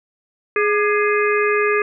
harmonic tone with a mistuned harmonic, 417.7 Hz, G#4, 10 cents sharp, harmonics 1 / 3 / 4 / 5 / 6, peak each -17 / -22 / -23 / -24 / -25 dBFS, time 0.56-1.82 s, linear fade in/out 2 ms, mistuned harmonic 3, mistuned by -67 cents, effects none

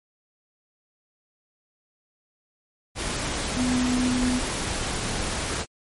sine tone in noise, 250.2 Hz, B3, 23 cents sharp, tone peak -21 dBFS, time 3.55-4.41 s, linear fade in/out 50 ms, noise pink, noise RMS -28 dBFS, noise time 2.95-5.66 s, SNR +4 dB, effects MP3 48 kbps

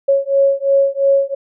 sine beating tone pair, 550 / 552.9 Hz, C#5 / C#5, -14 / -5 cents, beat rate 2.9 Hz, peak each -14 dBFS, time 0.08-1.35 s, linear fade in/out 10 ms, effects none

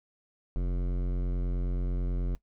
sine tone with hard clipping, 44.66 Hz, F1, 39 cents sharp, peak -29 dBFS, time 0.56-2.35 s, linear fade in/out 0 ms, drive 16 dB, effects noise-tail reverb RT60 0.1 s tail -19 dB re dry

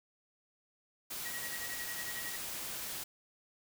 white noise, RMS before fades -41 dBFS, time 1.1-3.04 s, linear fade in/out 10 ms
sine tone with tremolo, 1908 Hz, A#6, 40 cents sharp, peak -39 dBFS, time 1.25-2.36 s, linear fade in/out 5 ms, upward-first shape triangle, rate 11 Hz, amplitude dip 95%
effects none

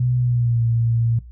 sine tone with pitch glide, 124.3 to 115.98 Hz, B2 to A#2, +12 to -8 cents, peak -16 dBFS, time 0-1.19 s, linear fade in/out 5 ms, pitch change -120 cents, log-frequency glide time 0.18-0.62 s, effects noise-tail reverb RT60 0.2 s tail -19 dB re dry + added 60 Hz sine -37 dBFS peak until 1.31 s

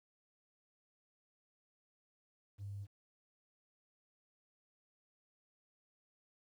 triangle tone, 100.3 Hz, G2, 40 cents sharp, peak -38 dBFS, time 2.58-2.87 s, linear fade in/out 50 ms, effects tanh soft clip ceiling -40 dBFS + 12-bit

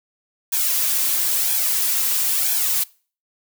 blue noise with flanger, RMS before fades -20 dBFS, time 0.52-2.84 s, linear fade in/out 10 ms, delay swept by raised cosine 1.2 to 3.8 ms, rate 1 Hz, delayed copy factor +0.7, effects noise-tail reverb RT60 0.4 s tail -23 dB re dry

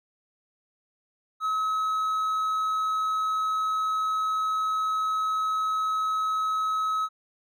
triangle tone, 1283 Hz, E6, 47 cents flat, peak -22 dBFS, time 1.4-7.09 s, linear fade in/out 50 ms, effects none

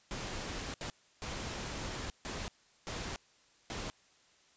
pink noise bursts at uneven times, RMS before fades -40 dBFS, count 6, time 0.11-0.74 / 0.81-0.9 / 1.22-2.1 / 2.25-2.48 / 2.87-3.16 / 3.7-3.9 s, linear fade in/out 0 ms, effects white hiss -66 dBFS RMS until 4.56 s + resampled to 16000 Hz

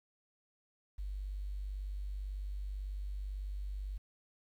sine tone with quantisation, 49.05 Hz, G1, 2 cents sharp, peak -37 dBFS, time 0.98-3.98 s, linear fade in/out 10 ms, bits 11, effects none

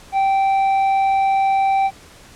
triangle tone with tanh clipping, 779 Hz, G5, 11 cents flat, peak -15 dBFS, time 0.12-1.91 s, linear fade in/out 50 ms, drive 10 dB, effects pink hiss -44 dBFS RMS until 2.35 s + low-pass 10000 Hz 12 dB/octave

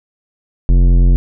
triangle tone with tanh clipping, 44.16 Hz, F1, 20 cents sharp, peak -8 dBFS, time 0.69-1.16 s, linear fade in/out 0 ms, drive 18 dB, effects none

